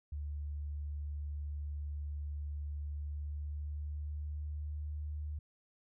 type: tone with pitch glide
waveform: sine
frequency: 73.3 to 74.97 Hz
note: D2 to D2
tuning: -3 to +36 cents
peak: -37 dBFS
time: 0.12-5.39 s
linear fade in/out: 5 ms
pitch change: +39 cents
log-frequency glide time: 2.87-4.79 s
effects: none